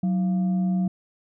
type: tone with frequency modulation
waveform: sine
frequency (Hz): 185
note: F#3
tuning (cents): 0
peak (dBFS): -20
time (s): 0.03-0.88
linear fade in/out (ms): 5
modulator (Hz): 507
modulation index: 0.24
effects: none